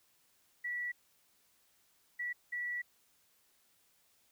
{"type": "tone bursts at uneven times", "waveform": "sine", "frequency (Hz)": 1947, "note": "B6", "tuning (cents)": -25, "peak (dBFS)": -35, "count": 3, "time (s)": [[0.64, 0.92], [2.19, 2.33], [2.52, 2.82]], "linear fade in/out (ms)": 10, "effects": ["white hiss -71 dBFS RMS until 4.31 s"]}